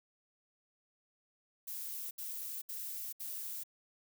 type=noise bursts; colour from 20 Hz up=violet; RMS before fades=-42 dBFS; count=4; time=1.67-3.637 s; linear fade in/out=10 ms; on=440 ms; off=69 ms; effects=none